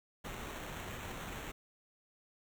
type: noise with sample-and-hold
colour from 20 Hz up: pink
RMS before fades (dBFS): -44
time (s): 0.24-1.52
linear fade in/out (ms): 10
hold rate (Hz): 4900
effects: none